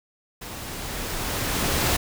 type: noise with level ramp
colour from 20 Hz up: pink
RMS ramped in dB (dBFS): -37 to -21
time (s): 0.41-1.97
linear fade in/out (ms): 10
effects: none